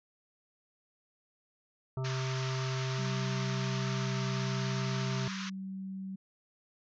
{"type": "harmonic tone", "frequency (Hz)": 130.81, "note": "C3", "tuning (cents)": 0, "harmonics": [1, 3, 5, 7, 9, 10], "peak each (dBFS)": [-32, -42, -46, -49, -51, -52], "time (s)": [1.97, 5.28], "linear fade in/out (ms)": 2}
{"type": "band-pass noise", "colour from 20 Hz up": "pink", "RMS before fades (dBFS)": -42, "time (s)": [2.04, 5.5], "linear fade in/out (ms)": 10, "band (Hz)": [1000, 6500], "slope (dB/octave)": 96}
{"type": "tone", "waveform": "sine", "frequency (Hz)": 191.3, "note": "G3", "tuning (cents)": -42, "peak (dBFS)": -37, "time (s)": [2.98, 6.16], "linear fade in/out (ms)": 10}
{"effects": []}